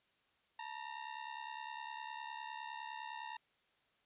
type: ring-modulated tone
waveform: sawtooth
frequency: 918 Hz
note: A#5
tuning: 27 cents flat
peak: -37 dBFS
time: 0.59-3.37 s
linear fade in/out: 0 ms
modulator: 34.9 Hz
effects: white hiss -75 dBFS RMS until 4.05 s + resampled to 8000 Hz